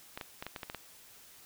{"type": "clicks", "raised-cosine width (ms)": 0.3, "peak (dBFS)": -23, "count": 8, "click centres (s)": [0.175, 0.212, 0.425, 0.466, 0.562, 0.632, 0.699, 0.747], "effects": ["white hiss -56 dBFS RMS until 1.45 s"]}